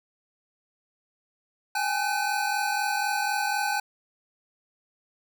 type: tone cluster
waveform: square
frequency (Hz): 801 / 845 / 1517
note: G5 / G#5 / F#6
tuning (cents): +37 / +30 / +43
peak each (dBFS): -30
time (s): 1.75-3.8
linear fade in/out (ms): 5
effects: none